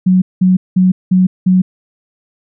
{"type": "tone bursts", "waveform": "sine", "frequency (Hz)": 184.6, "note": "F#3", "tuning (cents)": -4, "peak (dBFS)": -6, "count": 5, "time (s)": [0.06, 1.62], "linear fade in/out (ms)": 10, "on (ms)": 160, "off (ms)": 190, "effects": []}